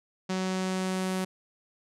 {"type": "tone with low-pass filter sweep", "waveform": "sawtooth", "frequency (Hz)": 187, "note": "F#3", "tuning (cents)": 19, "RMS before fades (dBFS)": -30, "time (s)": [0.29, 1.25], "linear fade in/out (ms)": 10, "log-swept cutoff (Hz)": [6300, 11000], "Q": 1.3, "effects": []}